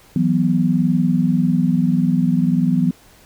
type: chord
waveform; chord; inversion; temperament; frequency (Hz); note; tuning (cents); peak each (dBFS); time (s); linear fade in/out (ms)
sine; E suspended second; none; equal; 164.81 / 185 / 246.9; E3 / F#3 / B3; 0 / 0 / 0; -18; 0.16-2.91; 2
effects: pink hiss -49 dBFS RMS until 3.25 s